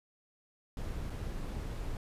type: noise with dropouts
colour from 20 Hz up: brown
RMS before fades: -38 dBFS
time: 0.77-1.97 s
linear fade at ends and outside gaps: 1 ms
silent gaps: 1.098-1.102 s
effects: resampled to 32000 Hz